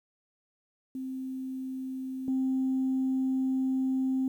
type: tone pair in turn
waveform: sine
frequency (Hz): 261.6 / 262.5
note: C4 / C4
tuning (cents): 0 / +6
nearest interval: unison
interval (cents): 6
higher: second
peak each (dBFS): -33 / -24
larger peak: second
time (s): 0.95-2.28 / 2.28-4.28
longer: second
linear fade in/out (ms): 2
effects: tanh soft clip ceiling -22 dBFS + 10-bit